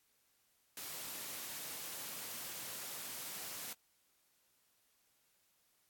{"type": "high-pass noise", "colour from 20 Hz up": "white", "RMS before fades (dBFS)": -45, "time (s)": [0.77, 3.73], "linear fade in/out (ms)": 2, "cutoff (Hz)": 110, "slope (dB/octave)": 12, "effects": ["white hiss -75 dBFS RMS until 5.89 s", "AAC 64 kbps"]}